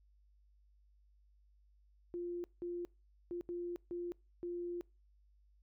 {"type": "tone bursts at uneven times", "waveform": "sine", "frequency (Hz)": 349.2, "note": "F4", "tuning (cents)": 0, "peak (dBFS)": -38, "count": 6, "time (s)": [[2.14, 2.44], [2.62, 2.85], [3.31, 3.41], [3.49, 3.76], [3.91, 4.12], [4.43, 4.81]], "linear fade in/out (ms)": 0, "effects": ["noise-tail reverb RT60 0.3 s tail -25 dB re dry", "added 50 Hz sine -65 dBFS peak until 5.62 s"]}